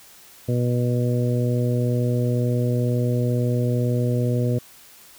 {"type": "harmonic tone", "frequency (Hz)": 122.1, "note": "B2", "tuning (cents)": -19, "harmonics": [1, 2, 3, 4, 5], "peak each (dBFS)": [-20, -26, -30, -28, -33], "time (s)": [0.48, 4.59], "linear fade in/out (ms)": 10, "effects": ["white hiss -48 dBFS RMS until 5.18 s"]}